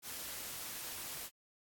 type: noise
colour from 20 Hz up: white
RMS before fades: -44 dBFS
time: 0.02-1.3 s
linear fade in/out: 50 ms
effects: AAC 64 kbps